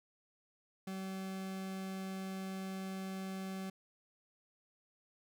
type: tone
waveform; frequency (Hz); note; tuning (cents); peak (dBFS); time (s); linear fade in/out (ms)
40% pulse; 190.7; G3; -47; -39; 0.87-3.7; 5
effects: none